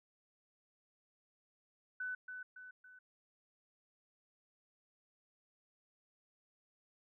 sine tone with echo, 1500 Hz, F#6, 23 cents sharp, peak -38 dBFS, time 2-2.15 s, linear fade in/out 5 ms, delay 280 ms, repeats 3, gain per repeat -6 dB, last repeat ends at 2.99 s, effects none

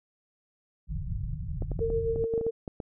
pink low-pass noise, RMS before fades -33 dBFS, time 0.87-2.27 s, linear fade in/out 50 ms, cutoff 170 Hz, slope 96 dB/octave
clicks, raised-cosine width 2 ms, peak -22 dBFS, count 12, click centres 1.622 / 1.717 / 1.792 / 1.902 / 2.16 / 2.241 / 2.338 / 2.378 / 2.412 / 2.466 / 2.678 / 2.802 s
sine tone with tremolo, 455.6 Hz, A#4, 40 cents flat, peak -24 dBFS, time 1.8-2.51 s, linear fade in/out 20 ms, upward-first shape sine, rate 7.6 Hz, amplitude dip 50%
effects none

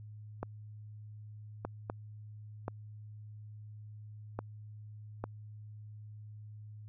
clicks, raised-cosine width 1 ms, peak -22 dBFS, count 6, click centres 0.43 / 1.65 / 1.899 / 2.681 / 4.39 / 5.24 s, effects added 106 Hz sine -46 dBFS peak until 6.88 s

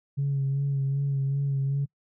sine tone with vibrato, 138.4 Hz, C#3, 2 cents flat, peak -22 dBFS, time 0.17-1.86 s, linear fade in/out 20 ms, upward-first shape sine, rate 2.6 Hz, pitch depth 28 cents each way, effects noise-tail reverb RT60 0.1 s tail -26 dB re dry + tanh soft clip ceiling -20 dBFS

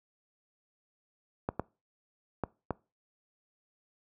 clicks, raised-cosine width 1 ms, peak -16 dBFS, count 4, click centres 1.489 / 1.596 / 2.437 / 2.707 s, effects noise-tail reverb RT60 0.3 s tail -23 dB re dry + high-pass 60 Hz 12 dB/octave

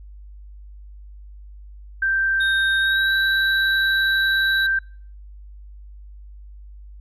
sine tone, 1568 Hz, G6, in tune, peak -17 dBFS, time 2.02-4.79 s, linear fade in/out 5 ms
triangle tone with pitch glide, 3712 to 3915 Hz, A#7 to B7, -8 to -16 cents, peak -23 dBFS, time 2.4-4.67 s, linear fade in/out 10 ms, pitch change +92 cents, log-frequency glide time 2.79-3.12 s
effects noise-tail reverb RT60 0.5 s tail -26 dB re dry + added 50 Hz sine -38 dBFS peak until 7 s

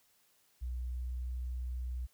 sine tone with pitch glide, 61.6 to 62.03 Hz, B1 to B1, -4 to +8 cents, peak -35 dBFS, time 0.61-2.07 s, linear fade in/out 20 ms, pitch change +12 cents, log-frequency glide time 0.77-1.09 s, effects white hiss -70 dBFS RMS until 2.13 s

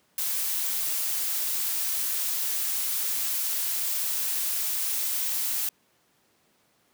blue noise, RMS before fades -28 dBFS, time 0.18-5.69 s, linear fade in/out 2 ms, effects pink hiss -66 dBFS RMS until 6.93 s + high-pass 150 Hz 12 dB/octave

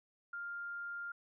sine tone, 1400 Hz, F6, 4 cents sharp, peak -40 dBFS, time 0.33-1.12 s, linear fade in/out 5 ms, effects none

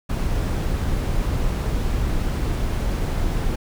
brown noise, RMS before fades -22 dBFS, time 0.09-3.56 s, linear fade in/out 10 ms, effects none

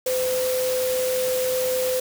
sine tone in noise, 510 Hz, C5, 44 cents flat, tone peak -21 dBFS, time 0.06-2 s, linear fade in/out 5 ms, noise white, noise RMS -30 dBFS, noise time 0.06-2 s, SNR +6 dB, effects none

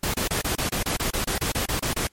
pink noise bursts, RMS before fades -25 dBFS, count 15, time 0.03-2.072 s, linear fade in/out 5 ms, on 110 ms, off 28 ms, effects pink hiss -63 dBFS RMS until 2.12 s + MP3 64 kbps

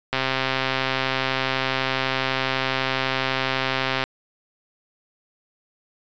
click train, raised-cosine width 0.3 ms, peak -6 dBFS, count 517, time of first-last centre 0.13-4.039 s, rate 132 Hz, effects resampled to 16000 Hz

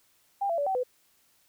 sine tone with pitch steps, 798 / 674 / 574 / 765 / 501 Hz, G5 / E5 / D5 / G5 / B4, +31 / +38 / -40 / -42 / +25 cents, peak -25 dBFS, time 0.41-0.835 s, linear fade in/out 10 ms, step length 85 ms, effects white hiss -66 dBFS RMS until 1.48 s

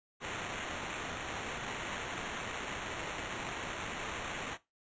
violet noise with sample-and-hold, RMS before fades -40 dBFS, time 0.2-4.58 s, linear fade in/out 50 ms, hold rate 4900 Hz, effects noise-tail reverb RT60 0.2 s tail -17 dB re dry + resampled to 16000 Hz

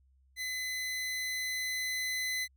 sawtooth tone with level ramp, 2025 Hz, B6, 43 cents sharp, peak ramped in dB -31 to -28 dBFS, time 0.36-2.48 s, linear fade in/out 50 ms, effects added 66 Hz sine -63 dBFS peak until 2.56 s

